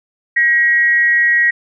sine tone with amplitude modulation, 1900 Hz, A#6, 33 cents sharp, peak -7 dBFS, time 0.36-1.51 s, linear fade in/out 10 ms, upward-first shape sine, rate 275 Hz, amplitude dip 50%, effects none

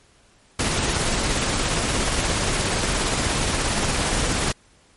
pink noise with tremolo, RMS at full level -21 dBFS, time 0.59-4.52 s, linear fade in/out 5 ms, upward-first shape sine, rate 17 Hz, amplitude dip 25%, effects pink hiss -56 dBFS RMS until 4.96 s + MP3 48 kbps

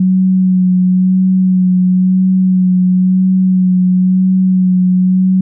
sine tone with vibrato, 185 Hz, F#3, in tune, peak -7 dBFS, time 0-5.41 s, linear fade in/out 5 ms, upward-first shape sine, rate 0.98 Hz, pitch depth 20 cents each way, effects none

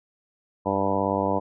harmonic tone with a mistuned harmonic, 98 Hz, G2, in tune, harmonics 1 / 2 / 3 / 4 / 5 / 6 / 7 / 8 / 9 / 10, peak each -34 / -30 / -30 / -33 / -29 / -29 / -31 / -34 / -30 / -30 dBFS, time 0.65-1.4 s, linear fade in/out 20 ms, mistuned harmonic 1, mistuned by -40 cents, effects none

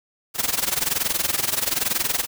white noise with amplitude modulation, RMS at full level -20 dBFS, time 0.34-2.27 s, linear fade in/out 50 ms, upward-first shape sine, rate 21.1 Hz, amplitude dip 85%, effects none

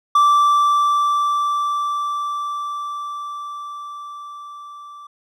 triangle tone with level ramp, 1168 Hz, D6, 10 cents flat, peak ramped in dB -8 to -34 dBFS, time 0.15-5.07 s, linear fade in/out 5 ms, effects none

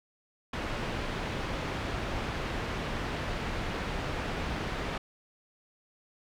pink low-pass noise, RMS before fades -34 dBFS, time 0.53-4.98 s, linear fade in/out 5 ms, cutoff 3000 Hz, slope 12 dB/octave, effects none

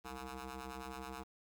10% pulse ring-modulated tone, 130.81 Hz, C3, in tune, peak -33 dBFS, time 0.04-1.24 s, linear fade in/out 20 ms, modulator 584 Hz, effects 11-bit

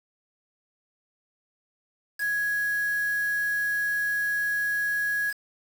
sine tone with quantisation, 1667 Hz, G#6, 6 cents sharp, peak -24 dBFS, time 2.18-5.34 s, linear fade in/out 50 ms, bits 6, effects none

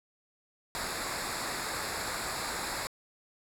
pink noise with comb filter, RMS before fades -35 dBFS, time 0.75-2.87 s, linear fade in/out 0 ms, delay 0.33 ms, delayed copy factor -0.75, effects low-pass 12000 Hz 12 dB/octave

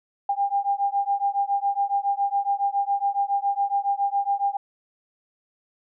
sine beating tone pair, 797 / 804.2 Hz, G5 / G5, +28 / +44 cents, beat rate 7.2 Hz, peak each -24 dBFS, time 0.29-4.57 s, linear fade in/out 5 ms, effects none

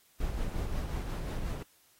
brown noise with tremolo, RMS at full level -32 dBFS, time 0.2-1.63 s, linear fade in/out 5 ms, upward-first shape triangle, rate 5.6 Hz, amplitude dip 45%, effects white hiss -65 dBFS RMS until 1.99 s + AAC 48 kbps

